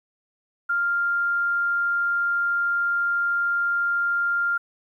sine tone, 1396.9 Hz, F6, in tune, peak -20 dBFS, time 0.69-4.58 s, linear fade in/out 10 ms, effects 10-bit

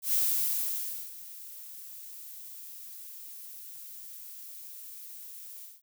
violet noise with ADSR envelope, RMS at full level -26 dBFS, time 0.02-5.82 s, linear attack 110 ms, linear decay 980 ms, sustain -19 dB, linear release 190 ms, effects none

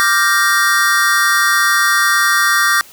square chord, G minor seventh, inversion second, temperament equal, 1174.7 / 1396.9 / 1568 / 1864.7 Hz, D6 / F6 / G6 / Bb6, 0 / 0 / 0 / 0 cents, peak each -17 / -19 / -17 / -16 dBFS, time 0-2.81 s, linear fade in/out 0 ms, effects white hiss -41 dBFS RMS until 2.92 s

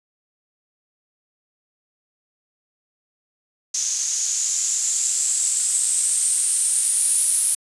violet noise with low-pass filter sweep, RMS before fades -21 dBFS, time 3.74-7.55 s, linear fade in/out 5 ms, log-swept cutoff 6300 to 10000 Hz, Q 7, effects resampled to 24000 Hz

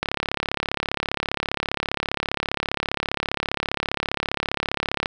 click train, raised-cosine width 0.3 ms, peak -6 dBFS, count 177, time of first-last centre 0.03-5.059 s, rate 35 Hz, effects none

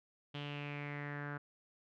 sawtooth tone with low-pass filter sweep, 145 Hz, D3, 22 cents flat, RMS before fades -43 dBFS, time 0.34-1.38 s, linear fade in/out 10 ms, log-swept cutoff 3200 to 1500 Hz, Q 5.4, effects none

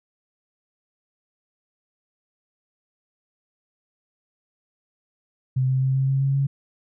sine tone with pitch steps, 129.8 / 131.16 / 132.53 / 133.91 / 135.31 / 136.73 / 138.16 Hz, C3 / C3 / C3 / C3 / C#3 / C#3 / C#3, -13 / +5 / +23 / +41 / -41 / -23 / -5 cents, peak -18 dBFS, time 5.56-6.47 s, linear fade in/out 10 ms, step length 130 ms, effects none

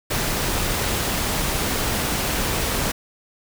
pink noise, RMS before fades -23 dBFS, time 0.1-2.92 s, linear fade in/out 10 ms, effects none

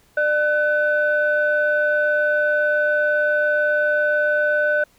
sine tone pair together, 597 / 1504.3 Hz, D5 / F#6, +28 / +28 cents, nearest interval octave + major third, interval 1600 cents, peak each -18 dBFS, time 0.17-4.84 s, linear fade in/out 5 ms, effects tanh soft clip ceiling -9 dBFS + pink hiss -57 dBFS RMS until 4.98 s

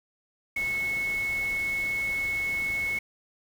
sine tone in noise, 2196 Hz, C#7, 17 cents flat, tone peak -26 dBFS, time 0.56-2.99 s, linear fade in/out 5 ms, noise pink, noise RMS -42 dBFS, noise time 0.56-2.99 s, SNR +13 dB, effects none

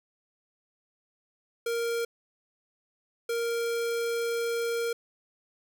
square tone bursts at uneven times, 466.2 Hz, A#4, in tune, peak -28 dBFS, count 2, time 1.66-2.05 / 3.29-4.93 s, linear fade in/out 5 ms, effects none

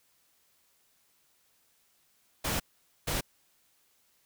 pink noise bursts at uneven times, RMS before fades -31 dBFS, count 2, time 2.44-2.6 / 3.07-3.21 s, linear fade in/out 10 ms, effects white hiss -69 dBFS RMS until 4.25 s

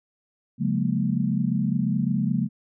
sine chord, Bb minor seventh, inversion first, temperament equal with one note detuned, 138.59 / 178.9 / 207.7 / 233.1 Hz, Db3 / F3 / Ab3 / Bb3, 0 / +42 / 0 / 0 cents, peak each -27 / -26 / -26 / -27 dBFS, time 0.58-2.49 s, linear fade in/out 50 ms, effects none

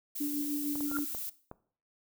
violet noise, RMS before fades -38 dBFS, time 0.15-1.3 s, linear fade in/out 10 ms
sine tone with tremolo, 291.4 Hz, D4, 13 cents flat, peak -29 dBFS, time 0.2-1.05 s, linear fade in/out 10 ms, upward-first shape sine, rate 6.6 Hz, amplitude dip 40%
clicks, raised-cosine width 1 ms, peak -29 dBFS, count 6, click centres 0.756 / 0.807 / 0.915 / 0.987 / 1.148 / 1.514 s
sine tone with exponential growth, 1385 Hz, F6, 15 cents flat, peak -29 dBFS, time 0.85-0.97 s, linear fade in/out 1 ms, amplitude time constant 26 ms
effects noise-tail reverb RT60 0.5 s tail -18 dB re dry

